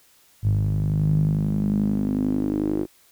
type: tone with band-pass filter sweep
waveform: sawtooth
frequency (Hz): 51.2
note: G#1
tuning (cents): -24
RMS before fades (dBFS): -22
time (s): 0.42-2.87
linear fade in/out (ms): 50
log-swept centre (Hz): 110 to 340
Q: 6.1
effects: white hiss -57 dBFS RMS until 3.11 s